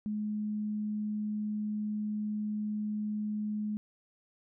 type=tone; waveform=sine; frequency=211.2 Hz; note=G#3; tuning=29 cents sharp; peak=-31 dBFS; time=0.06-3.77 s; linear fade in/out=0 ms; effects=none